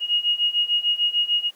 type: beating tone pair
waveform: sine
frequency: 2871 / 2877.7 Hz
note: F7 / F#7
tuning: +47 / -49 cents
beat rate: 6.7 Hz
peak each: -23 / -21 dBFS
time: 0-1.51 s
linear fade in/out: 50 ms
effects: pink hiss -55 dBFS RMS until 1.55 s + high-pass 400 Hz 12 dB/octave